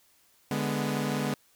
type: chord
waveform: sawtooth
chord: G# diminished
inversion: second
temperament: equal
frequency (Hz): 146.83 / 207.7 / 246.9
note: D3 / G#3 / B3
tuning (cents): 0 / 0 / 0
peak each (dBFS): -28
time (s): 0.51-1.34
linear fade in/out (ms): 2
effects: white hiss -64 dBFS RMS until 1.55 s